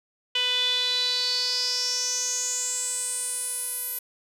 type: tone with band-pass filter sweep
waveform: sawtooth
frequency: 496.9 Hz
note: B4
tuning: 11 cents sharp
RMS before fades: -27 dBFS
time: 0.35-3.99 s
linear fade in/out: 5 ms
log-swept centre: 3100 to 12000 Hz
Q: 7.6
effects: none

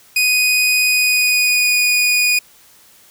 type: tone with pitch glide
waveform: sawtooth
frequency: 2489 to 2465 Hz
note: D#7 to D#7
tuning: 0 to -17 cents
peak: -9 dBFS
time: 0.16-2.39 s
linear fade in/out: 5 ms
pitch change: -17 cents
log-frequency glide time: 0.86-1.76 s
effects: white hiss -48 dBFS RMS until 3.1 s

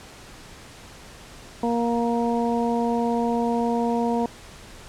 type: harmonic tone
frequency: 234.9 Hz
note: A#3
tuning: 13 cents sharp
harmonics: 1 / 2 / 3 / 4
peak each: -23 / -26 / -28 / -29 dBFS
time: 1.63-4.26 s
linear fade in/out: 2 ms
effects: pink hiss -44 dBFS RMS until 4.88 s + low-pass 9000 Hz 12 dB/octave

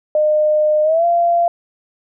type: tone with pitch glide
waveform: sine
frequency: 609 to 687.5 Hz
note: D#5 to F5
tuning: -37 to -27 cents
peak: -11 dBFS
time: 0.15-1.48 s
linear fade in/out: 2 ms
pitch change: +210 cents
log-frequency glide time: 0.83-1.05 s
effects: none

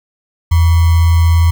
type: tone with sample-and-hold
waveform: sine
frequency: 83.5 Hz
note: E2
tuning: 23 cents sharp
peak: -6 dBFS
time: 0.51-1.51 s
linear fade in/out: 10 ms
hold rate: 1050 Hz
effects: none

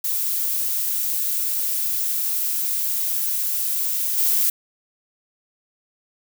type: noise with level steps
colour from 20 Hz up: violet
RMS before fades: -23 / -19 dBFS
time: 0.04-4.5 s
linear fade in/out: 5 ms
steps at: 4.17 s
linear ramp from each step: 20 ms
effects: none

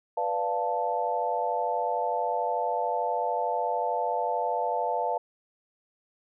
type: chord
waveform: sine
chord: B half-diminished seventh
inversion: none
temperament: equal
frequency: 493.9 / 587.3 / 698.5 / 880 Hz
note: B4 / D5 / F5 / A5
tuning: 0 / 0 / 0 / 0 cents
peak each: -32 / -33 / -30 / -29 dBFS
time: 0.17-5.18 s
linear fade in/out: 5 ms
effects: none

